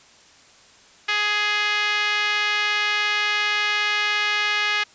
5% pulse tone with band-pass filter, 417.2 Hz, G#4, 8 cents sharp, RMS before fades -22 dBFS, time 1.08-4.84 s, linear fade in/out 10 ms, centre 2000 Hz, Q 1.3, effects white hiss -51 dBFS RMS until 4.94 s + resampled to 16000 Hz

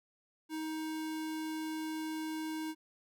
square tone, 314.7 Hz, D#4, 20 cents sharp, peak -37 dBFS, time 0.49-2.75 s, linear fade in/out 50 ms, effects none

